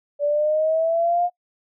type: exponential sweep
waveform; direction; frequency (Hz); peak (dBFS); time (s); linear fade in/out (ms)
sine; up; 576 to 713; -17; 0.19-1.3; 50
effects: noise-tail reverb RT60 0.1 s tail -23 dB re dry